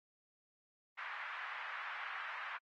white band-pass noise, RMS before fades -45 dBFS, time 0.97-2.58 s, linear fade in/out 20 ms, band 1000 to 2000 Hz, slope 24 dB/octave, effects AAC 32 kbps

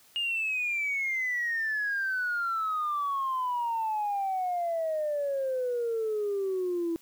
sine exponential sweep, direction down, 2857 to 329.6 Hz, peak -26 dBFS, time 0.16-6.96 s, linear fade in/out 0 ms, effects tanh soft clip ceiling -23 dBFS + white hiss -59 dBFS RMS until 7.01 s

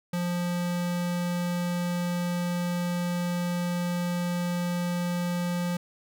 square tone, 175.6 Hz, F3, 10 cents sharp, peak -27 dBFS, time 0.13-5.77 s, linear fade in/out 5 ms, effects none

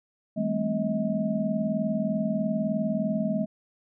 sine tone cluster, 160.9 / 199.9 / 219.9 / 263.1 / 633 Hz, E3 / G3 / A3 / C4 / D#5, -42 / +34 / -1 / +10 / +30 cents, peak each -35 / -29 / -28 / -34 / -31 dBFS, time 0.36-3.46 s, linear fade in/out 20 ms, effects none

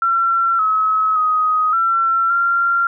sine tone with pitch steps, 1357 / 1284 / 1255 / 1351 / 1381 Hz, E6 / E6 / D#6 / E6 / F6, +50 / -46 / +15 / +42 / -20 cents, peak -13 dBFS, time 0.02-2.87 s, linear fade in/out 2 ms, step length 570 ms, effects none

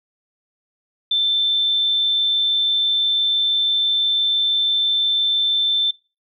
sine tone, 3547 Hz, A7, 13 cents sharp, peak -15 dBFS, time 1.11-5.91 s, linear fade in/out 5 ms, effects noise-tail reverb RT60 0.3 s tail -22 dB re dry

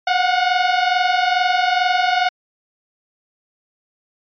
sawtooth tone pair together, 717.7 / 740 Hz, F5 / F#5, +47 / 0 cents, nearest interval minor second, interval 53 cents, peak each -14 dBFS, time 0.07-2.29 s, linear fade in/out 5 ms, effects resampled to 11025 Hz

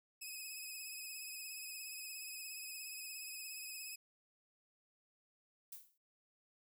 10% pulse tone with vibrato, 2540 Hz, D#7, 35 cents sharp, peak -37 dBFS, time 0.21-3.96 s, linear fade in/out 10 ms, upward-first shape sine, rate 17 Hz, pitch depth 43 cents each way
violet noise with exponential decay, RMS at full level -46 dBFS, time 5.72-5.98 s, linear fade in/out 5 ms, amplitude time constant 55 ms
effects none

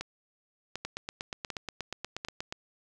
two click trains, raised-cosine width 0.2 ms, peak -18 / -18 dBFS, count 15 / 4, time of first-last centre 0.85-2.525 / 0.01-2.249 s, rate 8.36 / 1.34 Hz, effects none

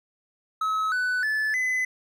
triangle tone with pitch steps, 1286 / 1494.4 / 1736.6 / 2018 Hz, E6 / F#6 / A6 / B6, -43 / +17 / -23 / +37 cents, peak -21 dBFS, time 0.61-1.85 s, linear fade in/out 5 ms, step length 310 ms, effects none

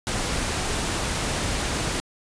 pink noise, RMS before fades -26 dBFS, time 0.07-2 s, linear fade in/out 0 ms, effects resampled to 22050 Hz

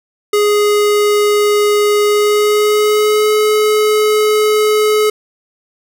square tone with pitch glide, 415.3 to 426.2 Hz, G#4 to G#4, 0 to +45 cents, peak -10 dBFS, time 0.33-5.1 s, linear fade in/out 5 ms, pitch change +45 cents, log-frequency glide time 2.04-3.33 s, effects none

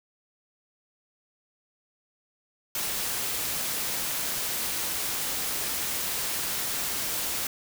white noise, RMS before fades -30 dBFS, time 2.75-7.47 s, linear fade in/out 2 ms, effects none

